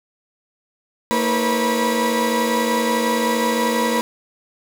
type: tone cluster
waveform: 35% pulse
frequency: 229.4 / 322.9 / 489.3 / 542 / 973 Hz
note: A#3 / E4 / B4 / C#5 / B5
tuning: -28 / -36 / -16 / -39 / -26 cents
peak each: -20 / -27 / -21 / -26 / -21 dBFS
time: 1.11-4.01 s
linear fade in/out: 0 ms
effects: none